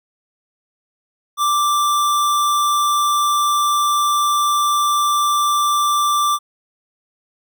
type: tone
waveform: square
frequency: 1176 Hz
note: D6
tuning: 2 cents sharp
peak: -15 dBFS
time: 1.37-6.39 s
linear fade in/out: 50 ms
effects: none

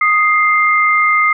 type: tone pair together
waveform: sine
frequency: 1244.5 / 2099 Hz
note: D#6 / C7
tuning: 0 / +5 cents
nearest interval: major sixth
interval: 905 cents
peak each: -12 dBFS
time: 0.01-1.33 s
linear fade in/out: 5 ms
effects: none

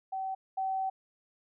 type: tone pair in turn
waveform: sine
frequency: 765 / 765 Hz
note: G5 / G5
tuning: -42 / -42 cents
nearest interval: unison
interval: 0 cents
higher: neither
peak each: -32 / -29 dBFS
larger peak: second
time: 0.12-0.35 / 0.57-0.9 s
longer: second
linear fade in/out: 10 ms
effects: none

